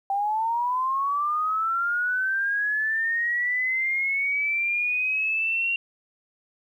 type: linear sweep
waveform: sine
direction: up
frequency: 780 to 2764 Hz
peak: -22 dBFS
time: 0.1-5.76 s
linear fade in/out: 2 ms
effects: 10-bit